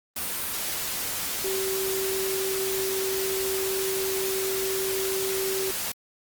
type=tone in noise; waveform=sine; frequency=383.7 Hz; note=G4; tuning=37 cents flat; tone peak=-27 dBFS; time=1.44-5.71 s; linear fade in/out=5 ms; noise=white; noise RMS=-30 dBFS; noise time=0.16-5.92 s; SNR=0 dB; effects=Opus 32 kbps